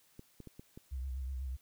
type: clicks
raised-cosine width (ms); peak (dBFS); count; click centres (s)
3; -35; 5; 0.194 / 0.403 / 0.473 / 0.595 / 0.775
type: tone with vibrato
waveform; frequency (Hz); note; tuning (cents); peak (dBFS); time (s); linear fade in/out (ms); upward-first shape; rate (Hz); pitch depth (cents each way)
sine; 65.41; C2; 0; -36; 0.91-1.57; 20; sine; 8.1; 74
effects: white hiss -68 dBFS RMS until 1.61 s